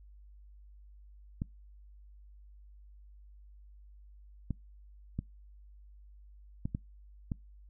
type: clicks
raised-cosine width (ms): 5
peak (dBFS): -21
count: 6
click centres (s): 1.419 / 4.507 / 5.19 / 6.655 / 6.749 / 7.318
effects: noise-tail reverb RT60 0.2 s tail -25 dB re dry + added 50 Hz sine -52 dBFS peak until 7.69 s